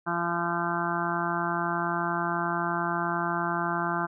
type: harmonic tone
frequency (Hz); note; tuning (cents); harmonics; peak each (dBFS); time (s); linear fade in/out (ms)
171.5; F3; -31; 1 / 2 / 4 / 5 / 6 / 7 / 8 / 9; -34 / -34 / -34 / -34 / -34 / -34 / -34 / -34; 0.06-4.07; 20
effects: none